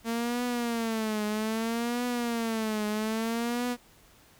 sawtooth tone with vibrato, 227.3 Hz, A#3, 43 cents flat, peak -24 dBFS, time 0.04-3.77 s, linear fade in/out 50 ms, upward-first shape triangle, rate 0.62 Hz, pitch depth 140 cents each way, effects pink hiss -58 dBFS RMS until 4.39 s

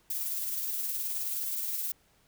violet noise with tremolo, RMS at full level -32 dBFS, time 0.1-1.92 s, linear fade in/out 5 ms, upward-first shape sine, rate 19 Hz, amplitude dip 30%, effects pink hiss -66 dBFS RMS until 2.27 s

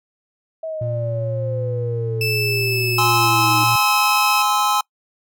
sine exponential sweep, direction down, 648 to 311 Hz, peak -24 dBFS, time 0.63-3.64 s, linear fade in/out 5 ms
triangle tone, 116.54 Hz, A#2, in tune, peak -20 dBFS, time 0.81-3.76 s, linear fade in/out 5 ms
30% pulse tone with pitch glide, 2637 to 2569 Hz, E7 to E7, 0 to -45 cents, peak -17 dBFS, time 2.21-4.42 s, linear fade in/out 2 ms, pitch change -45 cents, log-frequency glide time 2.42-3.94 s
square chord, Ab augmented, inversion none, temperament just, 830.6 / 1038.3 / 1297.8 Hz, Ab5 / C6 / E6, 0 / -14 / -27 cents, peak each -21 dBFS, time 2.98-4.81 s, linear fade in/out 5 ms
effects noise-tail reverb RT60 0.1 s tail -26 dB re dry

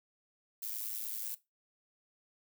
violet noise with amplitude modulation, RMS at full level -36 dBFS, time 0.62-1.35 s, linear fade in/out 5 ms, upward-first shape sine, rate 110 Hz, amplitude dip 80%, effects noise-tail reverb RT60 0.2 s tail -17 dB re dry

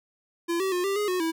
square tone with pitch steps, 340.2 / 383 / 357.6 / 394.1 / 416.1 / 365.1 / 326.4 Hz, F4 / G4 / F4 / G4 / G#4 / F#4 / E4, -45 / -40 / +41 / +9 / +3 / -23 / -17 cents, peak -25 dBFS, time 0.48-1.32 s, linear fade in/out 20 ms, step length 120 ms, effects none

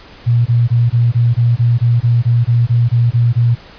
sine tone bursts, 118.8 Hz, A#2, 33 cents sharp, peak -8 dBFS, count 15, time 0.26-3.554 s, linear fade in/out 20 ms, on 200 ms, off 21 ms, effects pink hiss -39 dBFS RMS until 3.78 s + resampled to 11025 Hz

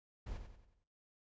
brown noise with echo, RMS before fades -43 dBFS, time 0.26-0.38 s, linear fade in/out 10 ms, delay 92 ms, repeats 5, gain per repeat -7 dB, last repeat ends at 0.84 s, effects noise-tail reverb RT60 0.5 s tail -20 dB re dry + resampled to 16000 Hz

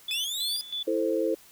sine tone with tremolo, 3468 Hz, A7, 26 cents flat, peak -29 dBFS, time 0.08-0.83 s, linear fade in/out 5 ms, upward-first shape square, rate 3.1 Hz, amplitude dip 75%
sawtooth linear sweep, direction up, 2500 to 4982 Hz, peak -27 dBFS, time 0.11-0.61 s, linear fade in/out 0 ms
sine chord, A minor, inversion second, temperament equal, 329.6 / 440 / 523.3 Hz, E4 / A4 / C5, 0 / 0 / 0 cents, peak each -28 dBFS, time 0.87-1.35 s, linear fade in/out 10 ms
effects white hiss -54 dBFS RMS until 1.51 s

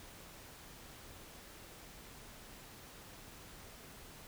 silence, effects pink hiss -54 dBFS RMS until 4.27 s

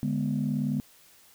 sine chord, G# diminished, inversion second, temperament equal, 146.83 / 207.7 / 246.9 Hz, D3 / G#3 / B3, 0 / 0 / 0 cents, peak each -29 dBFS, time 0.03-0.8 s, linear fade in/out 0 ms, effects tanh soft clip ceiling -18 dBFS + white hiss -57 dBFS RMS until 1.34 s

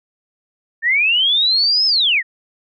sine linear two-way sweep, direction up then down, 1761 to 5260 to 1761 Hz, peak -12 dBFS, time 0.82-2.23 s, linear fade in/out 50 ms, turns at 1.86 s, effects none

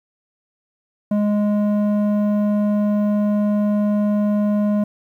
square tone with low-pass filter, 207.7 Hz, G#3, in tune, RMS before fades -18 dBFS, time 1.11-4.84 s, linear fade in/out 5 ms, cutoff 660 Hz, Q 1, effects 9-bit

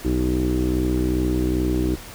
sawtooth tone with low-pass filter, 62.5 Hz, B1, 21 cents sharp, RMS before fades -21 dBFS, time 0.04-1.96 s, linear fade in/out 20 ms, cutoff 340 Hz, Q 9.6, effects pink hiss -39 dBFS RMS until 2.14 s

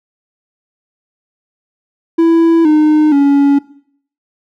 triangle tone with pitch steps, 331.2 / 305.5 / 281.7 Hz, E4 / D#4 / C#4, +8 / -32 / +28 cents, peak -4 dBFS, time 2.18-3.59 s, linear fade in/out 10 ms, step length 470 ms, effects noise-tail reverb RT60 0.6 s tail -19 dB re dry

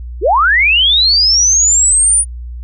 sine linear sweep, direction up, 308.8 to 9590 Hz, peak -7 dBFS, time 0.21-2.25 s, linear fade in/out 50 ms, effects added 60 Hz sine -23 dBFS peak until 2.63 s

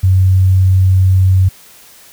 sine tone, 93.8 Hz, F#2, 24 cents sharp, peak -6 dBFS, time 0.03-1.49 s, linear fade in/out 10 ms, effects white hiss -41 dBFS RMS until 2.12 s

